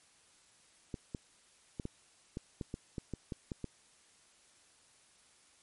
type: clicks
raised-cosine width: 3 ms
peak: -25 dBFS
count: 12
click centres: 0.942 / 1.148 / 1.798 / 1.854 / 2.371 / 2.612 / 2.741 / 2.982 / 3.137 / 3.322 / 3.518 / 3.643 s
effects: white hiss -65 dBFS RMS until 5.62 s + MP3 48 kbps